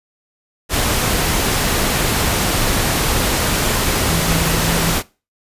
sine tone in noise, 165.2 Hz, E3, 4 cents sharp, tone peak -21 dBFS, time 4.07-4.96 s, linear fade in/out 50 ms, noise pink, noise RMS -17 dBFS, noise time 0.69-5.03 s, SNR -7 dB, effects noise-tail reverb RT60 0.3 s tail -21 dB re dry + resampled to 32000 Hz

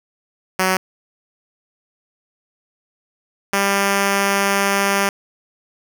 5% pulse tone pair in turn, 187.2 / 198.33 Hz, F#3 / G3, +20 / +20 cents, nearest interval minor second, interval 100 cents, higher second, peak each -4 dBFS, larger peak neither, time 0.59-0.77 / 3.53-5.09 s, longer second, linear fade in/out 2 ms, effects none

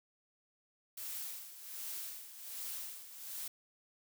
blue noise with tremolo, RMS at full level -42 dBFS, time 0.97-3.48 s, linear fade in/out 5 ms, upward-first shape sine, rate 1.3 Hz, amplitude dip 70%, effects none

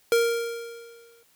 square tone with exponential decay, 466.2 Hz, A#4, in tune, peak -17 dBFS, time 0.12-1.23 s, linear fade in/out 1 ms, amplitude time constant 240 ms, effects white hiss -62 dBFS RMS until 1.35 s

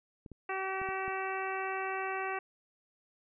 clicks, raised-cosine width 3 ms, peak -34 dBFS, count 5, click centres 0.262 / 0.317 / 0.816 / 0.889 / 1.08 s
harmonic tone, 382.4 Hz, G4, 43 cents flat, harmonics 1 / 2 / 3 / 4 / 5 / 6 / 7, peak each -39 / -38 / -40 / -42 / -42 / -45 / -44 dBFS, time 0.49-2.39 s, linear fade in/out 5 ms
effects none

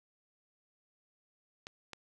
clicks, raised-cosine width 0.2 ms, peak -26 dBFS, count 2, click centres 1.669 / 1.933 s, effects none

